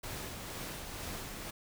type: noise with tremolo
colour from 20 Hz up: pink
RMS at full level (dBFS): -41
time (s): 0.03-1.51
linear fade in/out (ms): 10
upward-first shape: sine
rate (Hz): 2.1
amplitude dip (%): 30
effects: none